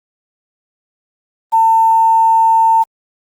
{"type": "tone with quantisation", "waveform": "sine", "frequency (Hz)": 900, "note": "A5", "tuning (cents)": 39, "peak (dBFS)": -7, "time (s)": [1.52, 2.84], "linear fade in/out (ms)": 20, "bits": 6, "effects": ["Opus 32 kbps"]}